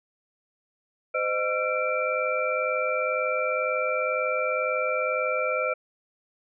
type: tone cluster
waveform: sine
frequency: 514 / 616 / 1354 / 2344 Hz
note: C5 / D#5 / E6 / D7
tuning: -31 / -17 / +46 / -4 cents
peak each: -28 / -29 / -29 / -30 dBFS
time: 1.14-5.74 s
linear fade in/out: 10 ms
effects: none